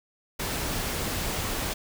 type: noise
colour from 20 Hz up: pink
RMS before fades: -30 dBFS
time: 0.39-1.74 s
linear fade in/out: 10 ms
effects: none